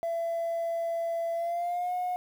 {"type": "tone with pitch glide", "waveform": "sine", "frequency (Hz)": [671, 723.3], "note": ["E5", "F#5"], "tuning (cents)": [31, -39], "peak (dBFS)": -26, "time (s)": [0.03, 2.16], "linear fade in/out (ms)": 0, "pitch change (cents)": 130, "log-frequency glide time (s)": [1.34, 1.93], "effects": ["tanh soft clip ceiling -26 dBFS", "9-bit"]}